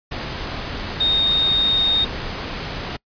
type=tone in noise; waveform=sine; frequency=3700 Hz; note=A#7; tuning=14 cents flat; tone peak=-15 dBFS; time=1-2.05 s; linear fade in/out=10 ms; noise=pink; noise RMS=-28 dBFS; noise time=0.11-2.97 s; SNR=+10 dB; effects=noise-tail reverb RT60 0.1 s tail -26 dB re dry + resampled to 11025 Hz